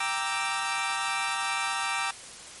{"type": "chord", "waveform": "20% pulse", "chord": "E half-diminished seventh", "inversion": "first", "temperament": "equal", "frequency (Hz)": [784, 932.3, 1174.7, 1318.5], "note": ["G5", "Bb5", "D6", "E6"], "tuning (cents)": [0, 0, 0, 0], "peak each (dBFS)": -28, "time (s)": [0, 2.11], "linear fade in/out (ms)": 5, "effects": ["white hiss -44 dBFS RMS until 2.6 s", "MP3 48 kbps"]}